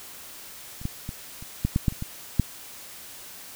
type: clicks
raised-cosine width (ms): 5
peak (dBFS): -28 / -15 / -20 / -28 / -10 / -9 / -8 / -25 / -18 / -6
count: 10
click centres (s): 0.815 / 0.854 / 1.091 / 1.425 / 1.65 / 1.761 / 1.882 / 1.924 / 2.024 / 2.397
effects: white hiss -43 dBFS RMS until 3.55 s